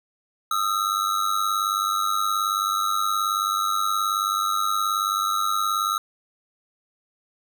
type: ring-modulated tone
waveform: square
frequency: 1287 Hz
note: E6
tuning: 42 cents flat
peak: -19 dBFS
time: 0.51-5.98 s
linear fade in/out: 2 ms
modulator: 49.4 Hz
effects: none